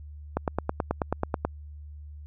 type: click train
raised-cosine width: 1 ms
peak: -11 dBFS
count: 11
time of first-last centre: 0.37-1.45 s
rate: 9.26 Hz
effects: added 74 Hz sine -40 dBFS peak until 2.26 s